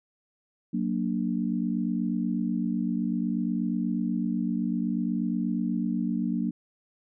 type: chord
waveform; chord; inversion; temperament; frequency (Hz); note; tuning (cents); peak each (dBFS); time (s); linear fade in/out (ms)
sine; Gb augmented; none; equal; 185 / 233.1 / 293.7; Gb3 / Bb3 / D4; 0 / 0 / 0; -29 / -28 / -32; 0.73-6.51; 10
effects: none